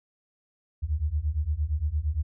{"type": "beating tone pair", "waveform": "sine", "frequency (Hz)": [71.2, 79.9], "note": ["C#2", "D#2"], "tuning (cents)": [47, 47], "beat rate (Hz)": 8.7, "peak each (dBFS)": [-28, -27], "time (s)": [0.82, 2.23], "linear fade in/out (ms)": 20, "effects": []}